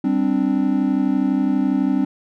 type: chord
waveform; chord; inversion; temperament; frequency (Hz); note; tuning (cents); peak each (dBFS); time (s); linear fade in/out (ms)
triangle; G suspended fourth; none; equal; 196 / 261.6 / 293.7; G3 / C4 / D4; 0 / 0 / 0; -20 / -17 / -19; 0.04-2.05; 5
effects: none